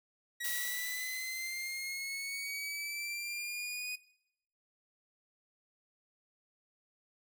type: linear sweep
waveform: sawtooth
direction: up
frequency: 1912 to 2489 Hz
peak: -34 dBFS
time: 0.4-3.96 s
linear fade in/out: 10 ms
type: noise with exponential decay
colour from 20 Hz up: blue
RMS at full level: -36 dBFS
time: 0.44-3.11 s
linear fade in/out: 5 ms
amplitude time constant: 580 ms
effects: noise-tail reverb RT60 0.8 s tail -21 dB re dry